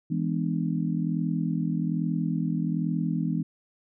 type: chord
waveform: sine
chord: E dominant seventh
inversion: none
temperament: just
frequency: 164.81 / 206 / 247.2 / 296.7 Hz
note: E3 / G#3 / B3 / D4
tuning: 0 / -14 / +2 / +18 cents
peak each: -27 / -31 / -31 / -33 dBFS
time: 0.1-3.43 s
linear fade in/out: 10 ms
effects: none